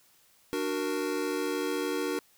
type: chord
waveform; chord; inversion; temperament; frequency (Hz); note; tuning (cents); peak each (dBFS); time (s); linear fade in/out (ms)
square; D augmented; none; equal with one note detuned; 296.6 / 370 / 466.2; D4 / F#4 / A#4; +17 / 0 / 0; -34; 0.53-2.19; 0
effects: white hiss -63 dBFS RMS until 2.37 s